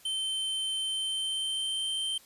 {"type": "tone with pitch glide", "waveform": "square", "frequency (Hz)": [3096, 3123], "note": ["G7", "G7"], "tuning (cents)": [-22, -7], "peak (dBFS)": -30, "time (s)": [0.05, 2.18], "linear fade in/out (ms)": 5, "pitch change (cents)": 15, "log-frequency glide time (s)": [0.8, 1.88], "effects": ["white hiss -57 dBFS RMS until 2.25 s", "resampled to 32000 Hz"]}